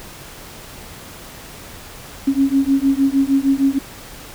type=beating tone pair; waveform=sine; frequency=270 / 276.5 Hz; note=C#4 / C#4; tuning=-45 / -4 cents; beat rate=6.5 Hz; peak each=-16 dBFS; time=2.27-3.79 s; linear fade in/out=10 ms; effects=pink hiss -37 dBFS RMS until 4.34 s